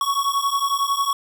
square beating tone pair, 1108.7 / 1119.7 Hz, C#6 / C#6, 0 / +17 cents, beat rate 11 Hz, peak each -23 dBFS, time 0.01-1.13 s, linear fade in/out 2 ms, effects none

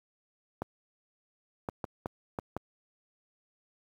clicks, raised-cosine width 1 ms, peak -19 dBFS, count 6, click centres 0.62 / 1.688 / 1.842 / 2.059 / 2.388 / 2.566 s, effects high-pass 60 Hz 12 dB/octave + 9-bit

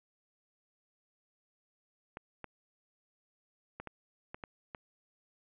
clicks, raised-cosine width 0.5 ms, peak -27 dBFS, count 7, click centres 2.171 / 2.443 / 3.8 / 3.873 / 4.345 / 4.438 / 4.748 s, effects resampled to 8000 Hz + 9-bit

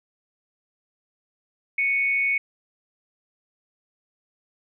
sine tone pair together, 2217 / 2482 Hz, C#7 / D#7, 0 / -5 cents, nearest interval major second, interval 195 cents, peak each -20 / -30 dBFS, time 1.78-2.38 s, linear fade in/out 5 ms, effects none

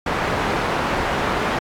white low-pass noise, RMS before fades -22 dBFS, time 0.06-1.59 s, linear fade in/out 5 ms, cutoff 1300 Hz, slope 12 dB/octave, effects AAC 64 kbps

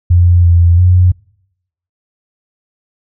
sine tone with pitch steps, 87.7 / 85.9 / 90.2 Hz, F2 / F2 / F#2, +8 / -28 / -44 cents, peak -4 dBFS, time 0.1-1.12 s, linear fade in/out 10 ms, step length 340 ms, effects noise-tail reverb RT60 0.8 s tail -26 dB re dry

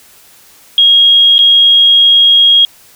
sine tone with dropouts, 3274 Hz, G#7, 25 cents flat, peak -3 dBFS, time 0.78-2.65 s, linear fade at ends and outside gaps 1 ms, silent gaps 1.382-1.39 s, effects white hiss -42 dBFS RMS until 2.95 s

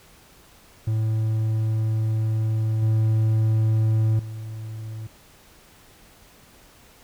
triangle tone with level steps, 110 Hz, A2, in tune, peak -18 / -15 / -29 dBFS, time 0.87-5.07 s, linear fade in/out 5 ms, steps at 2.82 / 4.19 s, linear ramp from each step 5 ms, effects pink hiss -52 dBFS RMS until 7.03 s

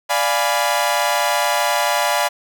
sawtooth chord, D diminished seventh, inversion none, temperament equal, 587.3 / 698.5 / 830.6 / 987.8 Hz, D5 / F5 / Ab5 / Cb6, 0 / 0 / 0 / 0 cents, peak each -18 dBFS, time 0.09-2.29 s, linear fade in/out 20 ms, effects none

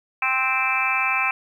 harmonic tone with a mistuned harmonic, 261.6 Hz, C4, in tune, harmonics 3 / 4 / 5 / 6 / 7 / 8 / 9 / 10, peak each -29 / -27 / -28 / -32 / -35 / -35 / -23 / -25 dBFS, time 0.22-1.31 s, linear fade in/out 2 ms, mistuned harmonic 8, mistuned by -16 cents, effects 9-bit

